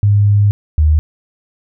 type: tone pair in turn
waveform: sine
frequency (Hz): 102.5 / 76.62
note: G#2 / D#2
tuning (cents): -22 / -26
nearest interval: perfect fourth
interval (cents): 504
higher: first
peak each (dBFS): -7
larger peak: neither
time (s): 0.03-0.51 / 0.78-0.99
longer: first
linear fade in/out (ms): 0
effects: none